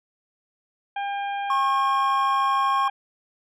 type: harmonic tone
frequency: 802 Hz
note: G5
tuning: 39 cents sharp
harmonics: 1 / 2 / 3 / 4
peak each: -26 / -35 / -39 / -42 dBFS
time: 0.96-2.9 s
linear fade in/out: 5 ms
type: tone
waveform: triangle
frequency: 1087 Hz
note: C#6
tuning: 34 cents flat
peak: -18 dBFS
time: 1.5-2.88 s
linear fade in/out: 2 ms
effects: none